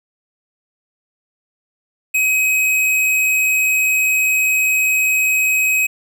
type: tone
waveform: square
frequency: 2535 Hz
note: D#7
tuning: 32 cents sharp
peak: -14 dBFS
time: 2.14-5.87 s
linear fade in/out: 10 ms
effects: none